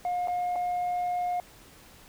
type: tone with dropouts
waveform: sine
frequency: 714 Hz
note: F5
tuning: 38 cents sharp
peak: -24 dBFS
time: 0.05-1.4 s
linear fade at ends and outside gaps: 1 ms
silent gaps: 0.274-0.282 / 0.557-0.56 s
effects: tanh soft clip ceiling -25 dBFS + pink hiss -53 dBFS RMS until 2.08 s